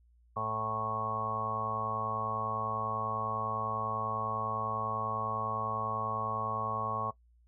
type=harmonic tone; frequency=110 Hz; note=A2; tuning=in tune; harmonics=1 / 2 / 4 / 5 / 6 / 7 / 8 / 9 / 10; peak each=-42 / -46 / -44 / -43 / -42 / -42 / -44 / -44 / -34 dBFS; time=0.36-7.11 s; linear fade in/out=10 ms; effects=noise-tail reverb RT60 0.1 s tail -18 dB re dry + added 59 Hz sine -61 dBFS peak until 7.47 s